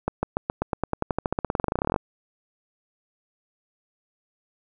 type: accelerating click train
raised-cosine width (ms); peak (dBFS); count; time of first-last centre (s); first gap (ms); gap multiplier
1; -9; 30; 0.08-1.962; 150; 0.93
effects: none